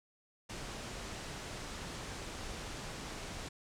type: low-pass noise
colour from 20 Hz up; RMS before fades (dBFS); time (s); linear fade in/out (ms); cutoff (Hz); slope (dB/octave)
pink; -44; 0.49-3.49; 10; 8500; 24
effects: none